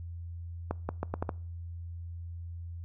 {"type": "accelerating click train", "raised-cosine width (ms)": 1, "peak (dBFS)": -17, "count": 6, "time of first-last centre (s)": [0.71, 1.292], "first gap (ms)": 180, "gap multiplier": 0.78, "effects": ["noise-tail reverb RT60 0.5 s tail -24 dB re dry", "added 85 Hz sine -38 dBFS peak until 2.84 s"]}